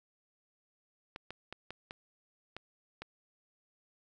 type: clicks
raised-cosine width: 0.3 ms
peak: -26 dBFS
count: 7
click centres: 1.161 / 1.306 / 1.526 / 1.706 / 1.909 / 2.566 / 3.02 s
effects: none